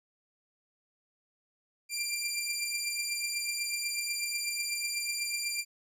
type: beating tone pair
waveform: 15% pulse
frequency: 2369 / 2377.1 Hz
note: D7 / D7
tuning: +14 / +20 cents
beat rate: 8.1 Hz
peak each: -31 / -26 dBFS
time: 1.89-5.65 s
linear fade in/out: 50 ms
effects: none